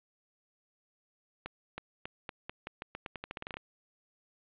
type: accelerating click train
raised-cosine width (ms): 0.3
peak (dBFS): -22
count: 18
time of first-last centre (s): 1.46-3.57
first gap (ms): 320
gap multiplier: 0.86
effects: resampled to 8000 Hz + 8-bit